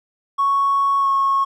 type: tone with pitch glide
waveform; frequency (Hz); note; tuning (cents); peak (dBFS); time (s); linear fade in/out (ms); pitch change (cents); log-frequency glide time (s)
triangle; 1108.7 to 1094.7; C#6 to C#6; 0 to -22; -11; 0.38-1.45; 20; -22; 0.99-1.08
effects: tanh soft clip ceiling -12 dBFS